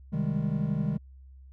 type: chord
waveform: triangle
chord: Ab major seventh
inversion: first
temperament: equal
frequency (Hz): 130.81 / 155.56 / 196 / 207.7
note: C3 / Eb3 / G3 / Ab3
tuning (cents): 0 / 0 / 0 / 0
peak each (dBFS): -32 / -27 / -31 / -30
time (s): 0.12-0.98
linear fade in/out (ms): 20
effects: added 66 Hz sine -47 dBFS peak until 1.52 s